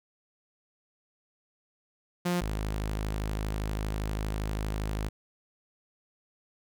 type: tone pair in turn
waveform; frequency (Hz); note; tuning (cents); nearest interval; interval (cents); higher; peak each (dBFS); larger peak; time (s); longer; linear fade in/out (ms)
sawtooth; 176.7 / 52.53; F3 / G#1; +21 / +20; octave + major sixth; 2101; first; -22 / -26; first; 2.25-2.41 / 2.41-5.09; second; 10
effects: none